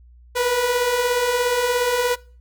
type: beating tone pair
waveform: sawtooth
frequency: 475.2 / 492.2 Hz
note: A#4 / B4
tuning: +33 / -6 cents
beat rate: 17 Hz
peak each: -22 / -15 dBFS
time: 0.35-2.16 s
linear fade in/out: 20 ms
effects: noise-tail reverb RT60 0.4 s tail -22 dB re dry + added 60 Hz sine -45 dBFS peak until 2.4 s